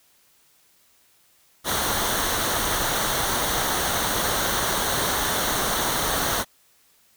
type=noise with comb filter; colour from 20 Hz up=pink; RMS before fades=-24 dBFS; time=1.64-6.45 s; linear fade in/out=50 ms; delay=0.4 ms; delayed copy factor=-0.6; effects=white hiss -60 dBFS RMS until 7.16 s